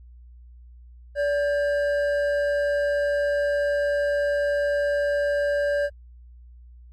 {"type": "tone pair together", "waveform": "triangle", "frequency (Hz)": [576.6, 1600], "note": ["D5", "G6"], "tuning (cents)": [-32, 35], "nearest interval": "octave + tritone", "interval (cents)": 1767, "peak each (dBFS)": [-19, -29], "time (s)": [1.15, 5.9], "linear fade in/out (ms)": 50, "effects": ["added 60 Hz sine -44 dBFS peak until 6.92 s", "AAC 64 kbps"]}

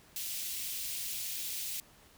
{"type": "high-pass noise", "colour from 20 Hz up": "white", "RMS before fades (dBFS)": -38, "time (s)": [0.16, 1.8], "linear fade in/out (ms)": 0, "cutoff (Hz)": 2400, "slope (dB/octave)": 24, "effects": ["pink hiss -60 dBFS RMS until 2.17 s"]}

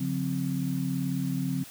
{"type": "tone cluster", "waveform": "sine", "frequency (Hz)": [141.1, 179.5, 261.9], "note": ["C#3", "F3", "C4"], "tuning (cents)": [31, 48, 2], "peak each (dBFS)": -31, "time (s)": [0, 1.64], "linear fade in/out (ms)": 10, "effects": ["white hiss -47 dBFS RMS until 1.7 s"]}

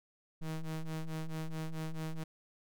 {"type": "ring-modulated tone", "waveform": "square", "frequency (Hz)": 79.1, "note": "D#2", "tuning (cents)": 29, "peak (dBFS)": -34, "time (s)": [0.41, 2.24], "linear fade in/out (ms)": 10, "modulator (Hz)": 81.4, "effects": []}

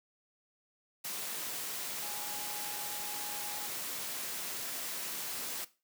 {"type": "tone in noise", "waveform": "sine", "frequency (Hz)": 831, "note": "G#5", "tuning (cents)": 1, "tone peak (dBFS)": -46, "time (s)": [2.02, 3.67], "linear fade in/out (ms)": 10, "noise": "white", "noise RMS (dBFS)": -39, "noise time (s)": [1.04, 5.65], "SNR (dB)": -10, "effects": ["noise-tail reverb RT60 0.3 s tail -17 dB re dry", "high-pass 150 Hz 12 dB/octave"]}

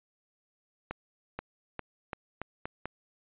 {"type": "accelerating click train", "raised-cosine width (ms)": 0.5, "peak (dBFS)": -20, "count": 7, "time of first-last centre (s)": [0.91, 2.856], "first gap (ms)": 480, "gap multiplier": 0.84, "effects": ["resampled to 8000 Hz"]}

